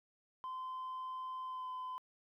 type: tone with pitch glide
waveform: sine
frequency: 1031 to 1018.6 Hz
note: C6 to C6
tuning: -26 to -47 cents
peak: -38 dBFS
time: 0.44-1.98 s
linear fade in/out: 0 ms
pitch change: -21 cents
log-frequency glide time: 1.45-1.69 s
effects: tanh soft clip ceiling -39 dBFS + 13-bit